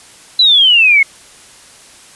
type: exponential sweep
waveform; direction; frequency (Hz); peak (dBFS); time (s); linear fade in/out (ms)
sine; down; 4042 to 2148; -5; 0.39-1.03; 5
effects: white hiss -40 dBFS RMS until 2.15 s + resampled to 24000 Hz